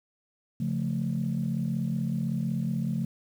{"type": "chord", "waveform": "sine", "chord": "Db augmented", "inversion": "none", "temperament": "equal", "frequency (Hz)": [138.59, 174.61, 220], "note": ["Db3", "F3", "A3"], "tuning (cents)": [0, 0, 0], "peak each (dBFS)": -30, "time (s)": [0.6, 3.05], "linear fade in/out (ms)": 5, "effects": ["tanh soft clip ceiling -19 dBFS", "9-bit"]}